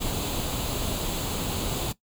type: noise with comb filter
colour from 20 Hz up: pink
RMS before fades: -29 dBFS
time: 0-1.93 s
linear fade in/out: 20 ms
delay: 0.27 ms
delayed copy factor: +0.6
effects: noise-tail reverb RT60 0.1 s tail -17 dB re dry